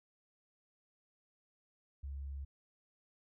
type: tone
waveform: sine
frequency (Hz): 69.3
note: C#2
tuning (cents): 0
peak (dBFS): -40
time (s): 2.03-2.45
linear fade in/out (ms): 10
effects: none

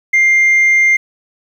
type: tone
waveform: sine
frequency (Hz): 2100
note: C7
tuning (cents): +6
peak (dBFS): -5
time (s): 0.13-0.97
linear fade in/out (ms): 10
effects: tanh soft clip ceiling -6 dBFS + 7-bit

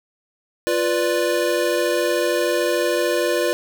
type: chord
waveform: square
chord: B diminished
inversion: second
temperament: equal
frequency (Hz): 349.2 / 493.9 / 587.3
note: F4 / B4 / D5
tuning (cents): 0 / 0 / 0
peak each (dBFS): -23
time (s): 0.67-3.53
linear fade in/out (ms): 0
effects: none

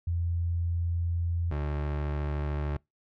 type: tone pair in turn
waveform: sine / 30% pulse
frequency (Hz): 85.4 / 73.62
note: F2 / D2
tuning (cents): -38 / +5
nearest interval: minor third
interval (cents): 257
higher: first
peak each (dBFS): -26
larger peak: neither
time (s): 0.07-1.51 / 1.51-2.77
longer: first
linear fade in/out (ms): 5
effects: noise-tail reverb RT60 0.2 s tail -26 dB re dry + low-pass 2000 Hz 12 dB/octave

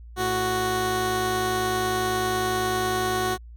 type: tone pair together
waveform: 15% pulse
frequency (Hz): 110 / 370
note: A2 / F#4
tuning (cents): 0 / 0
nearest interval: octave + major sixth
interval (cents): 2100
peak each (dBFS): -25 / -17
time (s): 0.16-3.38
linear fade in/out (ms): 50
effects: added 58 Hz sine -40 dBFS peak until 3.56 s

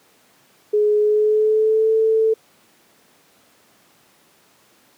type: tone with pitch glide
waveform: sine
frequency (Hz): 420.2 to 442.4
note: G#4 to A4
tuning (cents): +20 to +9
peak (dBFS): -13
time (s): 0.73-2.34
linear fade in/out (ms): 10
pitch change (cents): +89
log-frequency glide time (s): 0.99-1.92
effects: pink hiss -55 dBFS RMS until 4.97 s + high-pass 200 Hz 12 dB/octave

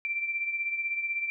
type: beating tone pair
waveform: sine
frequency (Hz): 2349 / 2365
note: D7 / D7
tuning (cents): 0 / +12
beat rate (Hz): 16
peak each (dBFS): -29 / -37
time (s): 0.05-1.3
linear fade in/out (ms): 0
effects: none

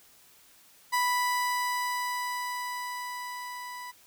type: tone with level ramp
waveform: 30% pulse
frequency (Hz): 987.8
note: B5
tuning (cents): 0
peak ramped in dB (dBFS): -21 to -36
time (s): 0.92-3.92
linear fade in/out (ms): 20
effects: white hiss -58 dBFS RMS until 4.06 s

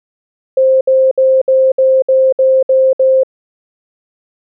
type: tone bursts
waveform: sine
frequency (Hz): 526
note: C5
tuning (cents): +9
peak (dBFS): -6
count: 9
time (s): 0.57-3.234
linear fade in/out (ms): 5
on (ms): 240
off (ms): 63
effects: none

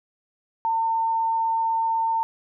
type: tone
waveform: sine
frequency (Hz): 904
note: A5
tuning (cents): +47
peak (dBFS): -20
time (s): 0.65-2.23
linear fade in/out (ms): 0
effects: none

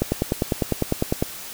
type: click train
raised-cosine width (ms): 2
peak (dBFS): -6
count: 13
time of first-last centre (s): 0.02-1.225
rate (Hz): 9.96
effects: white hiss -36 dBFS RMS until 1.53 s

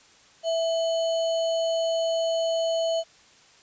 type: tone with sample-and-hold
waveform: sine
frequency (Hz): 659.3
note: E5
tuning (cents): 0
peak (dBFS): -22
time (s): 0.43-3.04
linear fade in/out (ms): 50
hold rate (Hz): 3675
effects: white hiss -55 dBFS RMS until 3.62 s + resampled to 16000 Hz

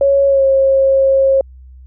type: tone with pitch glide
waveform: sine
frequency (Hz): 554.4 to 539.6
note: C#5 to C#5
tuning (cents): 0 to -47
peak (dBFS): -8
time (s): 0.01-1.41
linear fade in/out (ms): 2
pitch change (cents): -47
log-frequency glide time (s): 0.27-0.44
effects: added 64 Hz sine -35 dBFS peak until 1.86 s

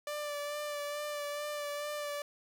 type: tone with vibrato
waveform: sawtooth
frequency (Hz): 587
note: D5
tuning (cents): -1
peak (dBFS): -32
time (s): 0.07-2.22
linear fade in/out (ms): 2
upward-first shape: sine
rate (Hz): 2.3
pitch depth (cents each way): 22
effects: none

